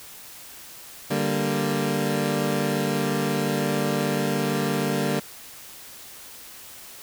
20% pulse chord, G minor, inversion second, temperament equal, 146.83 / 196 / 233.1 Hz, D3 / G3 / Bb3, 0 / 0 / 0 cents, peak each -22 dBFS, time 1.1-5.2 s, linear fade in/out 10 ms, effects white hiss -43 dBFS RMS until 7.02 s

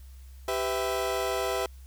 30% pulse chord, E minor, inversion first, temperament equal with one note detuned, 392 / 501.6 / 659.3 Hz, G4 / B4 / E5, 0 / +27 / 0 cents, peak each -29 dBFS, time 0.48-1.66 s, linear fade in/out 2 ms, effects added 65 Hz sine -44 dBFS peak until 1.86 s + white hiss -61 dBFS RMS until 1.86 s

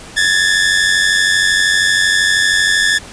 sawtooth tone pair together, 1690.2 / 1783 Hz, G#6 / A6, +30 / +22 cents, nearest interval minor second, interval 92 cents, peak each -10 dBFS, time 0.16-2.99 s, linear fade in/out 20 ms, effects pink hiss -34 dBFS RMS until 3.12 s + resampled to 22050 Hz

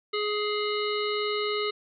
harmonic tone, 418.7 Hz, G#4, 14 cents sharp, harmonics 1 / 3 / 5 / 7 / 9 / 10, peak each -28 / -33 / -35 / -36 / -38 / -38 dBFS, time 0.13-1.71 s, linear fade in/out 10 ms, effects none

